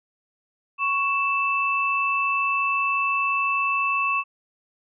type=tone pair together; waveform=sine; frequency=1108.7 / 2643 Hz; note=C#6 / E7; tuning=0 / +4 cents; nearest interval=octave + minor third; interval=1504 cents; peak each=-23 dBFS; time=0.78-4.24 s; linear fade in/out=50 ms; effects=none